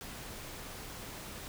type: noise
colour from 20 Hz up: pink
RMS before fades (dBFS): -45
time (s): 0.01-1.48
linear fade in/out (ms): 0
effects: none